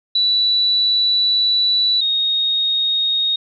sine tone pair in turn, 3951 / 3729 Hz, B7 / A#7, 0 / 0 cents, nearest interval minor second, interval 100 cents, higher first, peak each -13 / -15 dBFS, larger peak first, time 0.15-2.01 / 2.01-3.36 s, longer first, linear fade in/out 5 ms, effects none

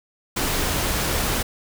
pink noise, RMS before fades -23 dBFS, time 0.36-1.43 s, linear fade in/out 10 ms, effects none

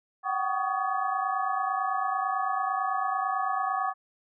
sine tone cluster, 744 / 773 / 1125 / 1227 / 1706 Hz, F#5 / G5 / C#6 / D#6 / G#6, +9 / -24 / +25 / -25 / +46 cents, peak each -33 / -31 / -30 / -33 / -38 dBFS, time 0.23-3.94 s, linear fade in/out 50 ms, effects none

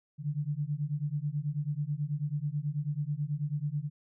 sine beating tone pair, 142.7 / 151.9 Hz, D3 / D#3, -49 / -41 cents, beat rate 9.2 Hz, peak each -33 / -33 dBFS, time 0.18-3.9 s, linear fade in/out 50 ms, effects none

